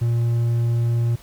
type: tone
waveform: triangle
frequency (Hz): 117.6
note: A#2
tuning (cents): +16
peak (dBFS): -15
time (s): 0.01-1.16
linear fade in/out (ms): 10
effects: pink hiss -48 dBFS RMS until 1.22 s